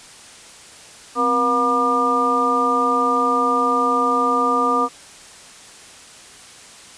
harmonic tone with a mistuned harmonic, 240 Hz, B3, 49 cents flat, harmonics 1 / 2 / 3 / 4 / 5, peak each -24 / -23 / -26 / -25 / -17 dBFS, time 1.15-4.89 s, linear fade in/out 50 ms, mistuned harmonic 1, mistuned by +140 cents, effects white hiss -42 dBFS RMS until 6.97 s + resampled to 22050 Hz

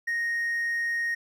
triangle tone, 1864.7 Hz, A#6, in tune, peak -23 dBFS, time 0.07-1.15 s, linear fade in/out 10 ms, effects tanh soft clip ceiling -19 dBFS

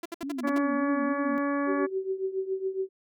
sawtooth tone bursts, 338.5 Hz, E4, 46 cents sharp, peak -29 dBFS, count 7, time 0.03-0.584 s, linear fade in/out 5 ms, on 26 ms, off 62 ms
sine tone with vibrato, 261.6 Hz, C4, in tune, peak -31 dBFS, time 0.23-1.38 s, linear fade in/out 0 ms, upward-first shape triangle, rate 3.4 Hz, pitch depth 210 cents each way
harmonic tone, 283.4 Hz, C#4, 38 cents sharp, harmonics 1 / 2 / 3 / 4 / 5 / 6 / 7 / 8, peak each -27 / -32 / -42 / -33 / -45 / -37 / -49 / -47 dBFS, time 0.43-1.87 s, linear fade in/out 20 ms
sine tone with tremolo, 381.8 Hz, G4, 46 cents flat, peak -24 dBFS, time 1.66-2.89 s, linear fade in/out 50 ms, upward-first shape triangle, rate 7.2 Hz, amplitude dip 85%
effects none

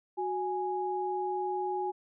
sine tone pair together, 368.9 / 830.6 Hz, F#4 / G#5, -5 / 0 cents, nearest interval octave + major second, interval 1405 cents, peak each -33 / -32 dBFS, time 0.17-1.92 s, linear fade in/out 20 ms, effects none

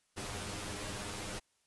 pink noise with comb filter, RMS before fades -41 dBFS, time 0.16-1.4 s, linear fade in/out 20 ms, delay 9.8 ms, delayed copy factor +0.9, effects white hiss -75 dBFS RMS until 1.66 s + resampled to 24000 Hz

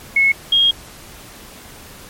sine tone pair in turn, 2188 / 3255 Hz, C#7 / G#7, -23 / -36 cents, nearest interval perfect fifth, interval 687 cents, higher second, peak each -10 dBFS, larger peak neither, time 0.16-0.32 / 0.52-0.71 s, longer second, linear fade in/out 5 ms, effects pink hiss -39 dBFS RMS until 2.09 s + MP3 64 kbps

